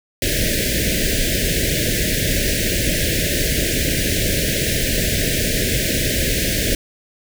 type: band-stop noise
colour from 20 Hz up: pink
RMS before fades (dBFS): -19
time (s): 0.22-6.75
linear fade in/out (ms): 2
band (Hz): 640 to 1600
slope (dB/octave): 96
effects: none